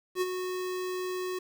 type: tone with ADSR envelope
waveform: square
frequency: 367 Hz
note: F#4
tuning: 14 cents flat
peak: -25 dBFS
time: 0.15-1.39 s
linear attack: 64 ms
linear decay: 33 ms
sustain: -7 dB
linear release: 7 ms
effects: 9-bit